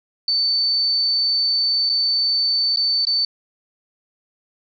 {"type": "tone with dropouts", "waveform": "sine", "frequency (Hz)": 4531, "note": "C#8", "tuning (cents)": 37, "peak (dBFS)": -16, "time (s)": [0.28, 3.25], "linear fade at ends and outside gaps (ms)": 2, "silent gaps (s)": [[1.893, 1.897], [2.761, 2.771], [3.052, 3.069]], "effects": []}